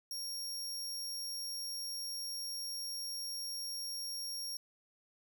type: tone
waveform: sawtooth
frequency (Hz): 5570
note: F8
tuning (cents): -5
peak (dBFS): -36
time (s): 0.11-4.57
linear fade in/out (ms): 2
effects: none